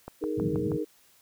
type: click train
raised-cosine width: 1 ms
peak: -24 dBFS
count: 5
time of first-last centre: 0.08-0.718 s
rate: 6.27 Hz
type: chord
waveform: sine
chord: D# suspended fourth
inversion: none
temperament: equal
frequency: 311.1 / 415.3 / 466.2 Hz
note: D#4 / G#4 / A#4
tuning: 0 / 0 / 0 cents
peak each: -31 / -33 / -33 dBFS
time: 0.21-0.85 s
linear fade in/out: 20 ms
type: band-pass noise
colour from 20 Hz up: pink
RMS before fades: -32 dBFS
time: 0.37-0.78 s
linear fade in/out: 10 ms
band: 110 to 200 Hz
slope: 24 dB/octave
effects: white hiss -61 dBFS RMS until 1.21 s